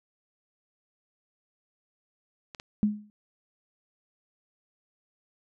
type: clicks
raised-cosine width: 0.2 ms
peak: -24 dBFS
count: 2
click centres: 2.548 / 2.599 s
type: tone with exponential decay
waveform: sine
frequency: 209.3 Hz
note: G#3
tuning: 14 cents sharp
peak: -17 dBFS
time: 2.83-3.1 s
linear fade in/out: 0 ms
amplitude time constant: 57 ms
effects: none